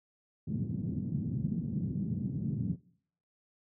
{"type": "band-pass noise", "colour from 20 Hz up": "pink", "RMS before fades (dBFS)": -34, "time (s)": [0.47, 2.76], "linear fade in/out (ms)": 10, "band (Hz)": [120, 220], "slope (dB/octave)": 24, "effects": ["noise-tail reverb RT60 0.6 s tail -21 dB re dry"]}